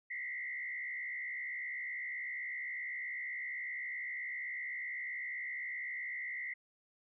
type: tone with frequency modulation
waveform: sine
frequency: 2019 Hz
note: B6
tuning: 38 cents sharp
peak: -38 dBFS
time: 0.1-6.54 s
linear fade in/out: 10 ms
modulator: 67.8 Hz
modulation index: 1.6
effects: none